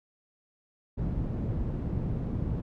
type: low-pass noise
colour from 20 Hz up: white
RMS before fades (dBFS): -31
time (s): 0.97-2.62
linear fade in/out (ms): 20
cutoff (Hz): 160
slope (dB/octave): 12
effects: none